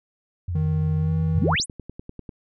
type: tone with vibrato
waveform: sine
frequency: 88.4 Hz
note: F2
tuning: 22 cents sharp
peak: -24 dBFS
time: 0.48-1.56 s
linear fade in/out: 5 ms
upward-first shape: square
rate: 15 Hz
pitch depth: 54 cents each way
type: tone with pitch glide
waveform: triangle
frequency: 155.56 to 159.84 Hz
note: D#3 to D#3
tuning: 0 to +47 cents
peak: -19 dBFS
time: 0.55-1.55 s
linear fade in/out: 5 ms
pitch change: +47 cents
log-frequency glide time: 0.98-1.14 s
type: exponential sweep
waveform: sine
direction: up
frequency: 46.25 to 11000 Hz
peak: -20 dBFS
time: 1.33-1.66 s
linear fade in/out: 50 ms
type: click train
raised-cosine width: 3 ms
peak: -23 dBFS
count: 9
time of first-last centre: 1.5-2.292 s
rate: 10.1 Hz
effects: none